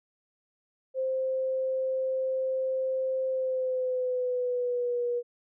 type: tone with pitch glide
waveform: sine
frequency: 523.3 to 482.6 Hz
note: C5 to B4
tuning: 0 to -40 cents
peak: -26 dBFS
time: 0.94-5.23 s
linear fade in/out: 50 ms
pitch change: -140 cents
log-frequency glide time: 3.28-5.05 s
effects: none